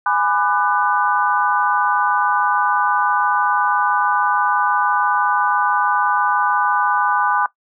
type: chord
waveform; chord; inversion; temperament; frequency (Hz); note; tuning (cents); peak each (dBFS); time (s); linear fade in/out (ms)
sine; G# half-diminished seventh; none; just; 830.6 / 996.7 / 1196.1 / 1495.1; G#5 / B5 / D6 / F#6; 0 / +16 / +31 / +18; -20; 0.06-7.46; 2
effects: noise-tail reverb RT60 0.1 s tail -18 dB re dry